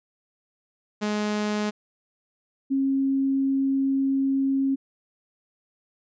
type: tone pair in turn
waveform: sawtooth / sine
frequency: 210 / 270.8 Hz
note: G#3 / C#4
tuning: +19 / -40 cents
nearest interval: major third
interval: 441 cents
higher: second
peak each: -20 / -20 dBFS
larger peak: neither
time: 1.01-1.71 / 2.7-4.76 s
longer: second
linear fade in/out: 20 ms
effects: resampled to 16000 Hz